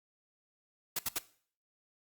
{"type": "noise bursts", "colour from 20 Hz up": "white", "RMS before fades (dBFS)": -33, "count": 3, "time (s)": [0.96, 1.186], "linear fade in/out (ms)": 5, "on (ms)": 30, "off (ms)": 68, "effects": ["noise-tail reverb RT60 0.5 s tail -18 dB re dry", "Opus 48 kbps"]}